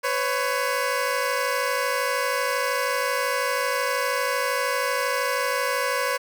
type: tone pair together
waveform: 15% pulse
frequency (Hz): 502 / 554.8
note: B4 / C#5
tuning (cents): +28 / +1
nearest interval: major second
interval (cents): 173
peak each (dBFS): -19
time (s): 0.03-6.18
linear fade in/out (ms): 20
effects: none